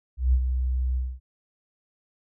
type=tone with ADSR envelope; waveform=sine; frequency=63.4 Hz; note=B1; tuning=46 cents sharp; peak=-15 dBFS; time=0.17-1.2 s; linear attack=160 ms; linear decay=66 ms; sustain=-7 dB; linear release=240 ms; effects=none